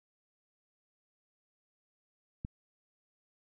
click, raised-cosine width 5 ms, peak -25 dBFS, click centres 2.449 s, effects none

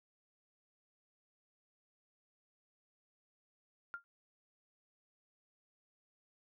sine tone with exponential decay, 1396.9 Hz, F6, in tune, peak -36 dBFS, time 3.94-4.04 s, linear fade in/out 0 ms, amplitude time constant 20 ms, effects none

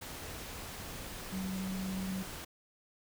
sine tone in noise, 189.4 Hz, F#3, 41 cents sharp, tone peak -35 dBFS, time 1.32-2.23 s, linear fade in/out 10 ms, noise pink, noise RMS -44 dBFS, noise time 0.01-2.45 s, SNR +6 dB, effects none

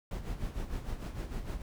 brown noise with tremolo, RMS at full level -35 dBFS, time 0.11-1.62 s, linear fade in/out 2 ms, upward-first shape sine, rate 6.6 Hz, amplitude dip 65%, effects none

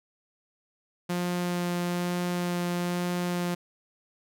sawtooth tone with vibrato, 176.3 Hz, F3, 17 cents sharp, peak -23 dBFS, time 1.09-3.55 s, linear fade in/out 10 ms, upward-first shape sine, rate 1.1 Hz, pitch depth 8 cents each way, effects none

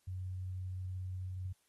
sine tone, 92.5 Hz, F#2, in tune, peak -38 dBFS, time 0.07-1.53 s, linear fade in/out 10 ms, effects white hiss -75 dBFS RMS until 1.68 s + AAC 32 kbps

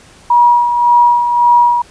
sine tone with tremolo, 960 Hz, B5, 49 cents flat, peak -4 dBFS, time 0.3-1.82 s, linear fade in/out 5 ms, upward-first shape sine, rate 1.8 Hz, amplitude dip 55%, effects pink hiss -42 dBFS RMS until 1.9 s + resampled to 22050 Hz

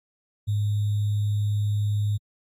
sine tone with sample-and-hold, 103.83 Hz, G#2, in tune, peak -21 dBFS, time 0.47-2.18 s, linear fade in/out 20 ms, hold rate 3675 Hz, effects AAC 64 kbps

